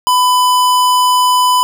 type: tone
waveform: square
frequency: 1000 Hz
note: B5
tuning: 21 cents sharp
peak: -9 dBFS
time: 0.07-1.63 s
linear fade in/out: 0 ms
effects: none